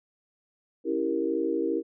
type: chord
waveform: sine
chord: C# diminished seventh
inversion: none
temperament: equal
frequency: 277.2 / 329.6 / 392 / 466.2 Hz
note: C#4 / E4 / G4 / Bb4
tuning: 0 / 0 / 0 / 0 cents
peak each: -33 / -28 / -31 / -30 dBFS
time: 0.84-1.83 s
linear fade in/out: 50 ms
effects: none